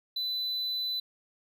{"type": "tone", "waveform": "triangle", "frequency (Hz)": 4000, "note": "B7", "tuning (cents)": 21, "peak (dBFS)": -28, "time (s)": [0.16, 1], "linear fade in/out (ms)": 5, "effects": []}